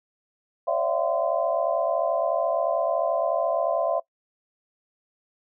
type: tone cluster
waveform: sine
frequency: 547 / 596 / 670 / 741 / 1032 Hz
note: C#5 / D5 / E5 / F#5 / C6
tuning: -23 / +25 / +28 / +2 / -24 cents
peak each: -28 / -28 / -24 / -32 / -32 dBFS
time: 0.67-4 s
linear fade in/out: 10 ms
effects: noise-tail reverb RT60 0.1 s tail -21 dB re dry